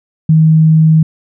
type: tone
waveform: sine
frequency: 158.4 Hz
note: D#3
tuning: 31 cents sharp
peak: -4 dBFS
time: 0.29-1.03 s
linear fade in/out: 5 ms
effects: none